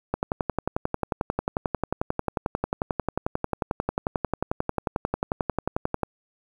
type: click train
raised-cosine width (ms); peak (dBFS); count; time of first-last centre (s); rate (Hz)
1; -10; 67; 0.14-6.033; 11.2
effects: 8-bit